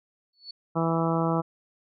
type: tone with exponential growth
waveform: sine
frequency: 4435 Hz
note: C#8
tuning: in tune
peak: -34 dBFS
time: 0.33-0.51 s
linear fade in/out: 5 ms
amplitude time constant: 38 ms
type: harmonic tone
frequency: 164.81 Hz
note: E3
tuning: in tune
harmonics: 1 / 2 / 3 / 4 / 5 / 6 / 7 / 8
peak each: -26 / -29 / -31 / -32 / -33 / -34 / -34 / -35 dBFS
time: 0.75-1.42 s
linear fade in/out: 20 ms
effects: none